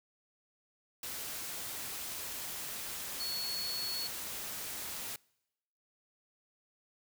sine tone in noise, 4381 Hz, C#8, 21 cents flat, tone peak -36 dBFS, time 3.2-4.07 s, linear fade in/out 2 ms, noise white, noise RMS -41 dBFS, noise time 1.03-5.16 s, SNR +2 dB, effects noise-tail reverb RT60 0.9 s tail -26 dB re dry

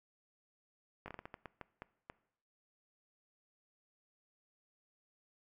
slowing click train, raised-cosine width 0.5 ms, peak -30 dBFS, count 11, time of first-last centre 1.06-2.099 s, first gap 20 ms, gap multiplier 1.34, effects noise-tail reverb RT60 0.7 s tail -20 dB re dry

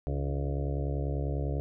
harmonic tone with a mistuned harmonic, 70.1 Hz, C#2, 20 cents sharp, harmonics 1 / 2 / 4 / 5 / 6 / 7 / 8 / 9 / 10, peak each -31 / -33 / -40 / -45 / -41 / -44 / -43 / -46 / -48 dBFS, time 0.07-1.6 s, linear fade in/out 0 ms, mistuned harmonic 4, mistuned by +37 cents, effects none

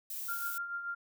violet noise, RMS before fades -40 dBFS, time 0.1-0.58 s, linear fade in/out 2 ms
sine tone with tremolo, 1394 Hz, F6, 4 cents flat, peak -33 dBFS, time 0.28-0.95 s, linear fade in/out 10 ms, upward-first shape triangle, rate 6.9 Hz, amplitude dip 60%
effects none

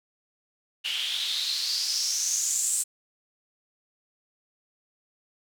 white noise with band-pass filter sweep, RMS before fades -28 dBFS, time 0.84-2.84 s, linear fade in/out 20 ms, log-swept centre 2900 to 8300 Hz, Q 6.3, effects none

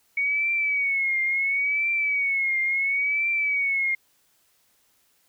sine tone with vibrato, 2229 Hz, C#7, 9 cents sharp, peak -21 dBFS, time 0.17-3.95 s, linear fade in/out 5 ms, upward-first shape triangle, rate 0.72 Hz, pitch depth 100 cents each way, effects white hiss -65 dBFS RMS until 5.28 s

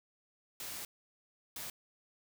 white noise bursts at uneven times, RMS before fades -43 dBFS, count 2, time 0.6-0.85 / 1.56-1.7 s, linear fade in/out 2 ms, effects none

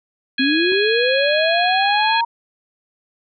harmonic tone, 830.6 Hz, G#5, in tune, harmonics 2 / 3 / 4 / 5, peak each -21 / -23 / -24 / -25 dBFS, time 0.38-2.21 s, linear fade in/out 5 ms
sine linear sweep, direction up, 255.4 to 939 Hz, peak -16 dBFS, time 0.39-2.25 s, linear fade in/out 10 ms
triangle tone with exponential decay, 335.2 Hz, E4, 29 cents sharp, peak -22 dBFS, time 0.72-0.79 s, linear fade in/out 0 ms, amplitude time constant 15 ms
effects none

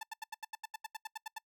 sawtooth tone bursts, 880 Hz, A5, in tune, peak -35 dBFS, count 14, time 0.01-1.384 s, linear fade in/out 5 ms, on 22 ms, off 82 ms, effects noise-tail reverb RT60 0.1 s tail -25 dB re dry

